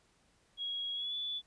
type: tone with pitch glide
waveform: sine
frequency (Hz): 3310 to 3457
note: G#7 to A7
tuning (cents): -6 to -31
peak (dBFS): -35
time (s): 0.57-1.42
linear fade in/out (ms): 50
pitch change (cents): +75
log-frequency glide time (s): 0.94-1.15
effects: pink hiss -70 dBFS RMS until 1.46 s + resampled to 22050 Hz